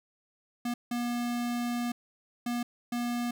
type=tone bursts at uneven times; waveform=square; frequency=240.3 Hz; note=B3; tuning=47 cents flat; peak=-30 dBFS; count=4; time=0.65-0.74 / 0.91-1.92 / 2.46-2.63 / 2.92-3.31 s; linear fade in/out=5 ms; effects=none